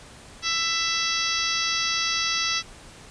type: harmonic tone with a mistuned harmonic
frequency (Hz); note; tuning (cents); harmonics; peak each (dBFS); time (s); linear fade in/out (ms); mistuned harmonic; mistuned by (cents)
664; E5; +12; 2 / 3 / 4 / 5 / 6 / 7 / 8 / 9; -31 / -31 / -31 / -31 / -31 / -31 / -31 / -31; 0.42-2.63; 50; 6; -19
effects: pink hiss -46 dBFS RMS until 3.1 s + resampled to 22050 Hz